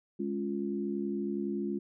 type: chord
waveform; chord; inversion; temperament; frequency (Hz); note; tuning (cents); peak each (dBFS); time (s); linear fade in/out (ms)
sine; Db major; second; equal; 207.7 / 277.2 / 349.2; Ab3 / Db4 / F4; 0 / 0 / 0; -34 / -37 / -35; 0.19-1.79; 10
effects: none